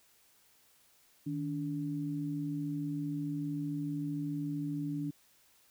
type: tone pair together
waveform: sine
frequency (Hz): 154.54 / 287.8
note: D#3 / D4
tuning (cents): -11 / -35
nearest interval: major seventh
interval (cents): 1076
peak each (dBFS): -37 / -35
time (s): 1.26-5.11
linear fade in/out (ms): 10
effects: white hiss -66 dBFS RMS until 5.7 s